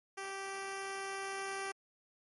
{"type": "tone with level ramp", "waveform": "10% pulse", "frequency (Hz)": 390, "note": "G4", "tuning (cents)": -9, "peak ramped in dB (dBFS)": [-32, -29], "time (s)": [0.17, 1.72], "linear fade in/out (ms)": 10, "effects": ["MP3 48 kbps"]}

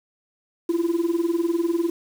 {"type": "tone with tremolo", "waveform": "sine", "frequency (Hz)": 338.3, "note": "E4", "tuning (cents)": 45, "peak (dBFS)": -14, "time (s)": [0.69, 1.9], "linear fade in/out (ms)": 5, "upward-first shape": "sine", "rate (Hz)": 20, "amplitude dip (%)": 85, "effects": ["tanh soft clip ceiling -16 dBFS", "7-bit"]}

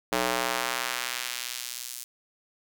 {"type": "tone with high-pass filter sweep", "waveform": "square", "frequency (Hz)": 61.5, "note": "B1", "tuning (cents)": -7, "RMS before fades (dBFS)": -31, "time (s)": [0.12, 2.04], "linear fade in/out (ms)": 5, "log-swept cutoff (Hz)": [430, 7200], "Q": 0.73, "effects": []}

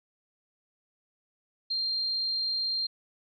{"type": "tone", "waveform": "sine", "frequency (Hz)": 4186, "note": "C8", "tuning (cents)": 0, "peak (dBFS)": -27, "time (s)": [1.7, 2.87], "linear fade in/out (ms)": 10, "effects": []}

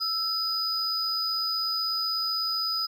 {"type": "tone pair together", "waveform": "triangle", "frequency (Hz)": [1318.5, 4978], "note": ["E6", "D#8"], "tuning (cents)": [0, 0], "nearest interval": "octave + major seventh", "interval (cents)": 2300, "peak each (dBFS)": [-32, -25], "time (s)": [0, 2.87], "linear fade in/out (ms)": 20, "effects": []}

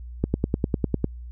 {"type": "click train", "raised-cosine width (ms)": 3, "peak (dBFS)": -8, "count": 9, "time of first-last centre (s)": [0.24, 1.043], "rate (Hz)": 9.96, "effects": ["added 60 Hz sine -35 dBFS peak until 1.31 s"]}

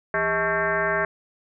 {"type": "tone with frequency modulation", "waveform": "sine", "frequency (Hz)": 1108.7, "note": "C#6", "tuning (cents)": 0, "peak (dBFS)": -20, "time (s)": [0.14, 1.05], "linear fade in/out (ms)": 2, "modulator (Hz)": 235, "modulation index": 3.3, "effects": []}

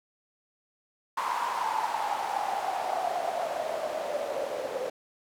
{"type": "noise with band-pass filter sweep", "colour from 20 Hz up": "white", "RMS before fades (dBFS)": -31, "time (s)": [1.17, 4.9], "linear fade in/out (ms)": 5, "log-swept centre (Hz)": [1000, 520], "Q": 8.4, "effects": []}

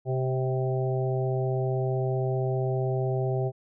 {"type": "harmonic tone with a mistuned harmonic", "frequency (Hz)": 130, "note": "C3", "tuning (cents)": -11, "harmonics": [1, 3, 4, 5, 6], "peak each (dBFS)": [-26, -30, -37, -34, -38], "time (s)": [0.05, 3.52], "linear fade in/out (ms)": 50, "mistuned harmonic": 4, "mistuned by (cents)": 18, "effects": []}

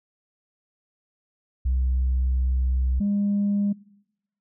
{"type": "tone pair in turn", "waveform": "sine", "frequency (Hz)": [64, 202.8], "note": ["C2", "G#3"], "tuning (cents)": [-38, -41], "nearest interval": "octave + minor sixth", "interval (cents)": 1997, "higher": "second", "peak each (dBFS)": [-18, -19], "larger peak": "first", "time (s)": [[1.65, 3], [3, 3.73]], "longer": "first", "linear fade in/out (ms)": 10, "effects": ["noise-tail reverb RT60 0.9 s tail -23 dB re dry", "tanh soft clip ceiling -17 dBFS"]}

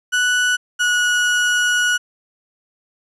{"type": "tone pair in turn", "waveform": "35% pulse", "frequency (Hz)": [1480, 1461.3], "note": ["F#6", "F#6"], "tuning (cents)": [0, -22], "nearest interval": "unison", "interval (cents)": 22, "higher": "first", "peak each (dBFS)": -13, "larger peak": "neither", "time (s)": [[0.12, 0.57], [0.79, 1.98]], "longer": "second", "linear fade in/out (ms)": 20, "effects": ["resampled to 22050 Hz", "9-bit"]}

